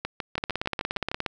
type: two click trains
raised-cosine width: 0.3 ms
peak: -11 / -13 dBFS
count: 16 / 8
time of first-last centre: 0.38-1.262 / 0.05-1.115 s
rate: 17 / 6.57 Hz
effects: none